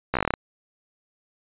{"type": "slowing click train", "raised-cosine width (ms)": 0.5, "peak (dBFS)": -7, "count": 10, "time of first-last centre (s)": [0.14, 0.338], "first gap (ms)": 14, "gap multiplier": 1.11, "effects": ["resampled to 8000 Hz"]}